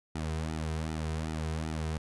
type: tone with flanger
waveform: sawtooth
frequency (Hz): 79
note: D#2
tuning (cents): +27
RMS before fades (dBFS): -34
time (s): 0.15-1.98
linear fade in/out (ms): 5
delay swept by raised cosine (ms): 1.8 to 3.6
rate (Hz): 2.6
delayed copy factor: -0.8
effects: resampled to 24000 Hz